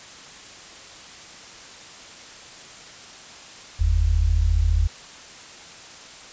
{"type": "tone pair together", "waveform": "sine", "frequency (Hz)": [45.57, 80.1], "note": ["F#1", "E2"], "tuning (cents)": [-26, -49], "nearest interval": "minor seventh", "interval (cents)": 977, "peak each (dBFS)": -19, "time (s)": [3.79, 4.88], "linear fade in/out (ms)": 20, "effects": ["white hiss -42 dBFS RMS until 6.32 s", "resampled to 16000 Hz"]}